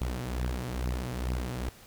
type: beating tone pair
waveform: sawtooth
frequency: 60.7 / 63 Hz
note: B1 / B1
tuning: -29 / +35 cents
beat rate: 2.3 Hz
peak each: -30 / -29 dBFS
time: 0.01-1.69 s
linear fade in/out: 0 ms
effects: pink hiss -53 dBFS RMS until 1.86 s